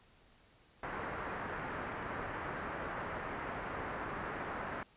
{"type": "low-pass noise", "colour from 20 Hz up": "white", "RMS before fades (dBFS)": -41, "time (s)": [0.83, 4.83], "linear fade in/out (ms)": 2, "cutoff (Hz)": 1700, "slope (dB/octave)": 24, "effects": ["pink hiss -65 dBFS RMS until 4.96 s", "resampled to 8000 Hz"]}